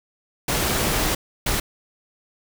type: noise bursts at uneven times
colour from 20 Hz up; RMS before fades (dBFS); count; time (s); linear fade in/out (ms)
pink; -22; 2; 0.48-1.15 / 1.46-1.6; 5
effects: none